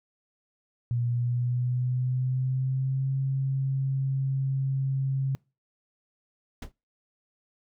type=tone with pitch glide; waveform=sine; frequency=120 to 134.7 Hz; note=B2 to C#3; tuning=-49 to -49 cents; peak=-24 dBFS; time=0.91-5.35 s; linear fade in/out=0 ms; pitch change=+200 cents; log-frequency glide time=1.07-3.13 s
type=noise with exponential decay; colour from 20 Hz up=brown; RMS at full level=-25 dBFS; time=6.62-6.72 s; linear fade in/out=5 ms; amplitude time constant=20 ms
effects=noise-tail reverb RT60 0.3 s tail -26 dB re dry